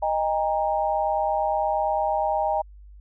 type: chord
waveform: sine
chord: Eb major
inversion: none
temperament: equal with one note detuned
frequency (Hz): 622.3 / 803.7 / 932.3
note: Eb5 / G5 / Bb5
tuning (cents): 0 / +43 / 0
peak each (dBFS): -25 / -24 / -28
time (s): 0.02-2.62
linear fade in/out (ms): 10
effects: added 50 Hz sine -43 dBFS peak until 3 s